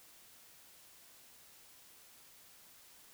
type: silence
effects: white hiss -60 dBFS RMS until 3.13 s